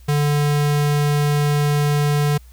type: tone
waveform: square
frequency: 146.5 Hz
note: D3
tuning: 4 cents flat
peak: -16 dBFS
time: 0.08-2.38 s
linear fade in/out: 10 ms
effects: added 60 Hz sine -41 dBFS peak until 2.52 s + white hiss -55 dBFS RMS until 2.52 s